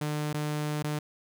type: tone with dropouts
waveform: sawtooth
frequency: 150 Hz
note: D3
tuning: 37 cents sharp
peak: -25 dBFS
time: 0.01-0.99 s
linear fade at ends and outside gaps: 5 ms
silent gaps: 0.331-0.342 / 0.827-0.84 s
effects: none